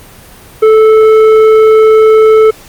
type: tone with tanh clipping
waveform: sine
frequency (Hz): 437.2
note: A4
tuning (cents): -11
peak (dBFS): -3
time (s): 0.62-2.51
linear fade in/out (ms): 10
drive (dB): 9
effects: pink hiss -35 dBFS RMS until 2.68 s + Opus 32 kbps